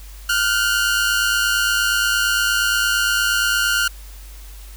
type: tone pair together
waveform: sawtooth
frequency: 1410 / 1518.6 Hz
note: F6 / F#6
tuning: +16 / +45 cents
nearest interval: minor second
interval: 129 cents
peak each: -14 / -18 dBFS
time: 0.29-3.88 s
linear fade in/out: 5 ms
effects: added 49 Hz sine -35 dBFS peak until 4.76 s + white hiss -45 dBFS RMS until 4.76 s